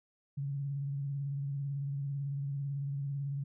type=tone with vibrato; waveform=sine; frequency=140 Hz; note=C#3; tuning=18 cents sharp; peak=-33 dBFS; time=0.37-3.44 s; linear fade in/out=10 ms; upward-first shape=sine; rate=18 Hz; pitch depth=43 cents each way; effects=none